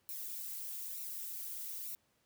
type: noise with flanger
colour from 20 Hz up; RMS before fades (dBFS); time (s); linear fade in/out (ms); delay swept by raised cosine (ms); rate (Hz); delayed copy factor
violet; -43; 0.09-1.95; 0; 0.61 to 3.31; 1.1; -0.65
effects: pink hiss -75 dBFS RMS until 2.25 s + high-pass 80 Hz 12 dB/octave